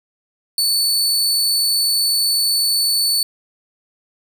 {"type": "tone", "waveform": "sawtooth", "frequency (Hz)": 4476, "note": "C#8", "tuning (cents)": 16, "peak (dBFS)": -12, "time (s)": [0.58, 3.23], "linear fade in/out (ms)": 2, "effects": []}